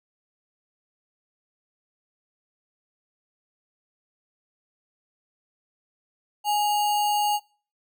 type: tone with sample-and-hold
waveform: sine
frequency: 830.6 Hz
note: G#5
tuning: in tune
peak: -20 dBFS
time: 6.44-7.4 s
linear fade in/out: 50 ms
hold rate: 3675 Hz
effects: noise-tail reverb RT60 0.4 s tail -25 dB re dry